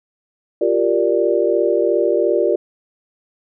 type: chord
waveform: sine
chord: G minor seventh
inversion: third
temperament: equal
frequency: 349.2 / 392 / 466.2 / 587.3 Hz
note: F4 / G4 / Bb4 / D5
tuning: 0 / 0 / 0 / 0 cents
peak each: -19 / -19 / -19 / -19 dBFS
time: 0.61-2.56 s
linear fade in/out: 5 ms
effects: none